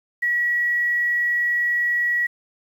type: tone with quantisation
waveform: sine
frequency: 1925 Hz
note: B6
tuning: 45 cents flat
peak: -18 dBFS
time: 0.22-2.27 s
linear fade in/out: 10 ms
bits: 8
effects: none